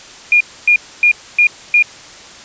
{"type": "tone bursts", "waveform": "sine", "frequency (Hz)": 2424, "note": "D#7", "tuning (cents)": -46, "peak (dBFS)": -6, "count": 5, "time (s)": [0.32, 1.825], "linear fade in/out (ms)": 2, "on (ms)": 85, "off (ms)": 270, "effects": ["white hiss -36 dBFS RMS until 2.44 s", "resampled to 16000 Hz"]}